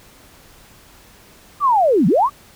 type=linear two-way sweep; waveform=sine; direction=down then up; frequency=1211 to 152 to 1211 Hz; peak=-11 dBFS; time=1.6-2.3 s; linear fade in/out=50 ms; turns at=2.07 s; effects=pink hiss -47 dBFS RMS until 2.55 s